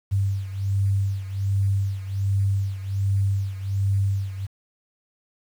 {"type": "beating tone pair", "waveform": "sine", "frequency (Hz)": [98, 99.3], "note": ["G2", "G2"], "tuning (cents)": [0, 23], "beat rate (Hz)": 1.3, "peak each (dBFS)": [-22, -26], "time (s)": [0.11, 4.47], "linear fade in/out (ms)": 20, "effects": ["8-bit"]}